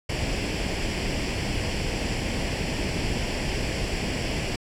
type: noise with comb filter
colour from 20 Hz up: pink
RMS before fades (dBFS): -27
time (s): 0.09-4.56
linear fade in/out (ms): 5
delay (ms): 0.39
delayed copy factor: +0.65
effects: low-pass 6000 Hz 12 dB/octave